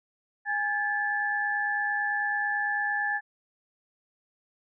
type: tone cluster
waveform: sine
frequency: 823 / 1624 / 1733 Hz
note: G#5 / G#6 / A6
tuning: -16 / -39 / -27 cents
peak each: -31 / -36 / -27 dBFS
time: 0.45-3.21 s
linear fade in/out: 50 ms
effects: none